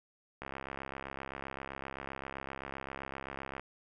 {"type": "click train", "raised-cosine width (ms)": 0.5, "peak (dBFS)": -25, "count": 216, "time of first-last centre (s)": [0.42, 3.596], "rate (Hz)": 67.7, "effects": []}